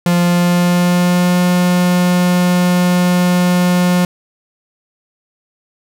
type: tone with pitch glide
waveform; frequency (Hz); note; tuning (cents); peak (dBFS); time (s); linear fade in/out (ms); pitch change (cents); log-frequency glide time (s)
45% pulse; 174.61 to 178.59; F3 to F3; 0 to +39; -10; 0.06-4.05; 2; +39; 0.19-1.4
effects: none